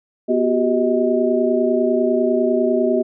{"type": "tone cluster", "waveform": "sine", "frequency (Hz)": [244.9, 364.8, 394.8, 631], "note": ["B3", "F#4", "G4", "D#5"], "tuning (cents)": [-14, -24, 12, 24], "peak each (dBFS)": -20, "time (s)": [0.28, 3.03], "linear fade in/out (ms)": 20, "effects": []}